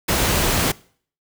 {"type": "noise", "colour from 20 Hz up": "pink", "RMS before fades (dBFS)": -19, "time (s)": [0.08, 0.72], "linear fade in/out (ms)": 10, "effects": ["noise-tail reverb RT60 0.5 s tail -22 dB re dry"]}